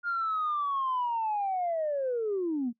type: linear sweep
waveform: sine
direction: down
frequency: 1421 to 224 Hz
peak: -26 dBFS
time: 0.03-2.73 s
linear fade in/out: 50 ms
effects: noise-tail reverb RT60 0.1 s tail -22 dB re dry + tanh soft clip ceiling -23 dBFS